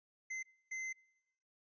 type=tone bursts at uneven times; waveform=square; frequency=2064 Hz; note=C7; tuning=24 cents flat; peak=-40 dBFS; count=2; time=0.3-0.43 / 0.71-0.93 s; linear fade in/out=10 ms; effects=noise-tail reverb RT60 1.0 s tail -25 dB re dry + resampled to 16000 Hz